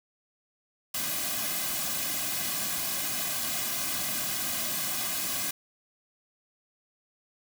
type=noise with comb filter; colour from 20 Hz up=white; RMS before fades=-31 dBFS; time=0.94-5.51 s; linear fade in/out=5 ms; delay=2.2 ms; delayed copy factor=-0.85; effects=none